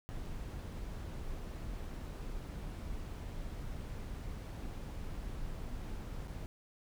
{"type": "noise with dropouts", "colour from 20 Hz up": "brown", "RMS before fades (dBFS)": -42, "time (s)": [0.09, 6.46], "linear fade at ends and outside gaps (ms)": 0, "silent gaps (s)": [[0.256, 0.26], [6.274, 6.28]], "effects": []}